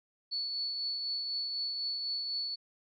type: tone with tremolo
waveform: sine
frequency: 4435 Hz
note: C#8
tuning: in tune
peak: -31 dBFS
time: 0.31-2.56 s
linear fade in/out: 20 ms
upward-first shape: triangle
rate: 4 Hz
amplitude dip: 35%
effects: none